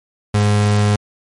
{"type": "tone", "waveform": "35% pulse", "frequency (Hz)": 103.83, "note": "G#2", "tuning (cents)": 0, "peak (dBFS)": -10, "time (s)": [0.34, 0.96], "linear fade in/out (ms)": 5, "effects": ["MP3 48 kbps"]}